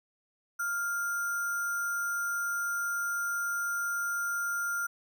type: tone with sample-and-hold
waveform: sine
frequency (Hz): 1402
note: F6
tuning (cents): +6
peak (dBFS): -29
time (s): 0.59-4.87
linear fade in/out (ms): 10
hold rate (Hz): 7350
effects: none